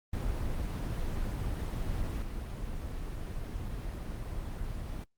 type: noise with level steps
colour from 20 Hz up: brown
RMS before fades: -33 / -37 dBFS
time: 0.13-5.04 s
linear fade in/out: 5 ms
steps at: 2.22 s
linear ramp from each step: 2 ms
effects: noise-tail reverb RT60 0.1 s tail -22 dB re dry + Opus 24 kbps